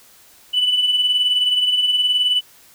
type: beating tone pair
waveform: sine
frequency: 2963 / 2982 Hz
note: F#7 / F#7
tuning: +2 / +13 cents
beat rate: 19 Hz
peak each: -22 / -14 dBFS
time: 0.53-2.41 s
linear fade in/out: 20 ms
effects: tanh soft clip ceiling -10 dBFS + white hiss -49 dBFS RMS until 2.74 s